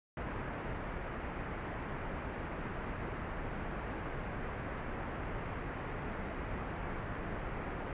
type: low-pass noise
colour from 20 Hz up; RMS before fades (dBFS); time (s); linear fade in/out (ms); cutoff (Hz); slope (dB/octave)
pink; -40; 0.17-7.93; 2; 2100; 24
effects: resampled to 8000 Hz